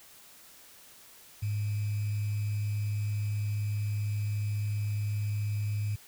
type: tone with sample-and-hold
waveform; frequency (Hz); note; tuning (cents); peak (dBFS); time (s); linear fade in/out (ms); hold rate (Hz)
sine; 104.2; G#2; +6; -28; 1.42-5.96; 10; 2450
effects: white hiss -54 dBFS RMS until 6.07 s